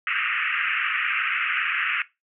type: band-pass noise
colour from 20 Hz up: white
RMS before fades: -25 dBFS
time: 0.07-2.02 s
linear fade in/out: 2 ms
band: 1200 to 2800 Hz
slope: 96 dB/octave
effects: noise-tail reverb RT60 0.2 s tail -17 dB re dry

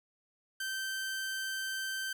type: tone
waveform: sawtooth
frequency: 1553 Hz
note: G6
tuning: 17 cents flat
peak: -31 dBFS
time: 0.6-2.13 s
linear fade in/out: 5 ms
effects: none

